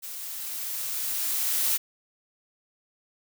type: noise with level ramp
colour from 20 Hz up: blue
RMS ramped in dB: -38 to -24 dBFS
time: 0.02-1.78 s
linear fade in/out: 20 ms
effects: none